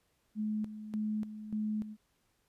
sine tone with tremolo, 213.8 Hz, A3, 49 cents flat, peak -31 dBFS, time 0.35-1.97 s, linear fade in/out 50 ms, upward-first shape square, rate 1.7 Hz, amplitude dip 70%, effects pink hiss -75 dBFS RMS until 2.48 s + resampled to 32000 Hz

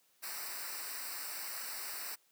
white noise with comb filter, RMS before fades -42 dBFS, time 0.22-2.16 s, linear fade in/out 20 ms, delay 0.3 ms, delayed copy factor -0.9, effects white hiss -71 dBFS RMS until 2.31 s + high-pass 150 Hz 12 dB/octave

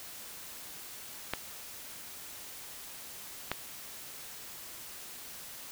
clicks, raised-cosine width 0.3 ms, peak -14 dBFS, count 2, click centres 1.336 / 3.516 s, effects white hiss -46 dBFS RMS until 5.71 s

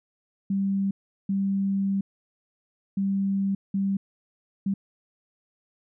sine tone bursts at uneven times, 196 Hz, G3, in tune, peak -22 dBFS, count 5, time 0.5-0.91 / 1.29-2.01 / 2.97-3.55 / 3.74-3.97 / 4.66-4.74 s, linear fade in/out 5 ms, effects none

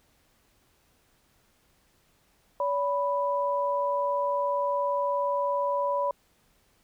sine tone pair together, 570.6 / 987.8 Hz, C#5 / B5, +50 / 0 cents, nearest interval minor seventh, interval 950 cents, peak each -27 dBFS, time 2.6-6.11 s, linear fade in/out 2 ms, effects pink hiss -66 dBFS RMS until 6.83 s

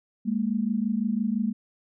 sine tone pair together, 205 / 230.9 Hz, G#3 / A#3, -22 / -16 cents, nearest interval major second, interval 206 cents, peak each -26 dBFS, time 0.25-1.53 s, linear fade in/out 20 ms, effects none

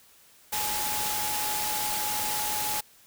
sine tone in noise, 845 Hz, G#5, 30 cents sharp, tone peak -33 dBFS, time 0.52-2.81 s, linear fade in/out 10 ms, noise white, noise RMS -30 dBFS, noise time 0.52-2.81 s, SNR -6 dB, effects white hiss -57 dBFS RMS until 3.06 s

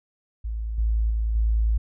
sine tone with level steps, 55 Hz, A1, in tune, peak -26 / -19 / -21 / -18 dBFS, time 0.44-1.78 s, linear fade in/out 10 ms, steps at 0.78 / 1.1 / 1.35 s, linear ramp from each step 5 ms, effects none

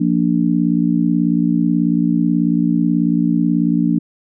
sine chord, Bb major, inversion second, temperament just, 174.81 / 233.1 / 291.4 Hz, F3 / Bb3 / D4, +2 / 0 / -13 cents, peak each -17 dBFS, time 0-3.99 s, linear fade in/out 10 ms, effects none

